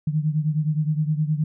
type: beating tone pair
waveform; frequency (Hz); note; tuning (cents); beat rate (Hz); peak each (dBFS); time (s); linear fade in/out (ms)
sine; 151 / 160.6; D3 / E3; +48 / -45; 9.6; -21 / -25; 0.07-1.44; 5
effects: none